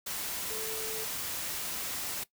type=tone in noise; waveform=sine; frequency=440 Hz; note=A4; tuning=in tune; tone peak=-39 dBFS; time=0.5-1.05 s; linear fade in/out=10 ms; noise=white; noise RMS=-36 dBFS; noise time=0.06-2.24 s; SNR=-6 dB; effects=noise-tail reverb RT60 0.1 s tail -18 dB re dry